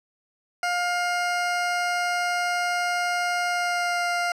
20% pulse tone with pitch glide, 708 to 701.1 Hz, F5 to F5, +23 to +7 cents, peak -18 dBFS, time 0.63-4.32 s, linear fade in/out 2 ms, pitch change -16 cents, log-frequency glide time 3.5-4.08 s, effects low-pass 8000 Hz 12 dB/octave

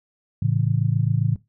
sine chord, A major, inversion none, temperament just, 110 / 137.5 / 165 Hz, A2 / C#3 / E3, 0 / -14 / +2 cents, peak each -21 / -21 / -26 dBFS, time 0.42-1.36 s, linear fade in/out 5 ms, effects noise-tail reverb RT60 0.2 s tail -18 dB re dry

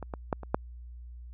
clicks, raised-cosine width 1 ms, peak -24 / -21 / -13 / -27 / -10 dBFS, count 5, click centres 0.027 / 0.138 / 0.328 / 0.433 / 0.545 s, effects added 60 Hz sine -42 dBFS peak until 1.33 s

